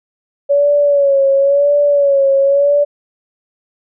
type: tone with vibrato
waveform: sine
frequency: 563 Hz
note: C#5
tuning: 27 cents sharp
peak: -8 dBFS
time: 0.49-2.85 s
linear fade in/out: 20 ms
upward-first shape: sine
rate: 0.96 Hz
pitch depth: 52 cents each way
effects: none